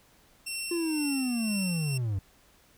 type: tone with tremolo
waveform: 15% pulse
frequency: 2714 Hz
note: E7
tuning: 50 cents sharp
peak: -25 dBFS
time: 0.46-1.98 s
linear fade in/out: 10 ms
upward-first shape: sine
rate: 2 Hz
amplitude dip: 40%
type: linear sweep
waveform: triangle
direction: down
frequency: 349.2 to 91.7 Hz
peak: -25 dBFS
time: 0.71-2.19 s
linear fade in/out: 5 ms
effects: pink hiss -61 dBFS RMS until 2.77 s